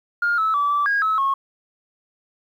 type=tone with pitch steps; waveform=sine; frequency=1413 / 1303 / 1153 / 1161 / 1636 / 1294 / 1091 Hz; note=F6 / E6 / D6 / D6 / G#6 / E6 / C#6; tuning=+20 / -20 / -32 / -20 / -26 / -32 / -28 cents; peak=-16 dBFS; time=0.22-1.34 s; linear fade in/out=5 ms; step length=160 ms; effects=tanh soft clip ceiling -13 dBFS + 9-bit